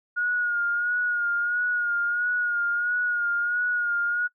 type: tone with vibrato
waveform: sine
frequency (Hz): 1435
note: F6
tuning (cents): +47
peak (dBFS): -22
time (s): 0.16-4.28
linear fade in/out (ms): 20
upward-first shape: sine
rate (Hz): 1.5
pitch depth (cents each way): 36
effects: noise-tail reverb RT60 0.1 s tail -22 dB re dry